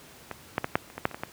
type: clicks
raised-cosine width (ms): 0.5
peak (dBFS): -18 / -9 / -12 / -6 / -29 / -19 / -7 / -25 / -20 / -15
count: 10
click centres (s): 0.313 / 0.581 / 0.644 / 0.755 / 0.901 / 0.98 / 1.054 / 1.113 / 1.145 / 1.235
effects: pink hiss -50 dBFS RMS until 1.32 s + high-pass 80 Hz 12 dB/octave